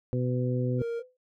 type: harmonic tone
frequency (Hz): 125.3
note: B2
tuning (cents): +25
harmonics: 1 / 2 / 3 / 4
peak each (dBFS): -27 / -32 / -35 / -34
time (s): 0.13-0.82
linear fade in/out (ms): 0
type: tone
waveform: triangle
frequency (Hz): 466.2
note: A#4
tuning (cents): 0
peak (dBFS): -27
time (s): 0.78-1.03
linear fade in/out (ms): 50
type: tone with exponential decay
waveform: sine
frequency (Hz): 505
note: B4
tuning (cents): +39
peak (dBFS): -37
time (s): 0.99-1.17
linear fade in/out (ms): 5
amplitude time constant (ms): 39
effects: noise-tail reverb RT60 0.1 s tail -26 dB re dry